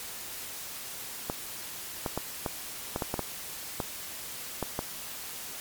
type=clicks; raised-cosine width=1 ms; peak=-15 dBFS; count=11; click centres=1.299 / 2.062 / 2.176 / 2.462 / 2.961 / 3.022 / 3.141 / 3.193 / 3.802 / 4.627 / 4.791 s; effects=white hiss -40 dBFS RMS until 5.6 s + MP3 96 kbps